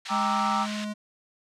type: band-pass noise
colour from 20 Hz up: white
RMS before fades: -38 dBFS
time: 0.05-0.85 s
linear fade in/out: 10 ms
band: 1400 to 4000 Hz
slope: 12 dB/octave
type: chord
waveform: sine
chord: E half-diminished seventh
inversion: first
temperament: equal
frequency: 784 / 932.3 / 1174.7 / 1318.5 Hz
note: G5 / Bb5 / D6 / E6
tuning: 0 / 0 / 0 / 0 cents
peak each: -29 dBFS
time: 0.08-0.67 s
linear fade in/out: 50 ms
type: tone with pitch glide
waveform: square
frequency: 208.5 to 210.2 Hz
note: G#3 to G#3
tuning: +7 to +21 cents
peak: -31 dBFS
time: 0.1-0.94 s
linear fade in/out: 20 ms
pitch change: +14 cents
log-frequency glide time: 0.29-0.63 s
effects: low-pass 8000 Hz 12 dB/octave